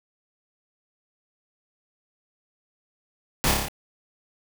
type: noise with echo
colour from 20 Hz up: pink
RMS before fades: -22 dBFS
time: 3.44-3.51 s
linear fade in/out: 0 ms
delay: 29 ms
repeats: 6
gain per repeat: -2 dB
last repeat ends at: 3.684 s
effects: none